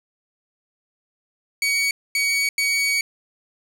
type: tone bursts at uneven times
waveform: sawtooth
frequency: 2252 Hz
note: C#7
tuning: 27 cents sharp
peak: -15 dBFS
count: 3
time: 1.62-1.91 / 2.15-2.49 / 2.58-3.01 s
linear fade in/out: 2 ms
effects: low-pass 11000 Hz 12 dB/octave + 7-bit